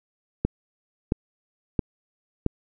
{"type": "click train", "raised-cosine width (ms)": 3, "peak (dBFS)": -8, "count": 4, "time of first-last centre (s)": [0.45, 2.463], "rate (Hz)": 1.49, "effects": []}